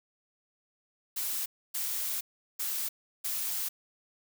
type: noise bursts at uneven times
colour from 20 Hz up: blue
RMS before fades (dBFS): -33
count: 4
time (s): 1.16-1.46 / 1.74-2.21 / 2.59-2.89 / 3.24-3.69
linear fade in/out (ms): 10
effects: none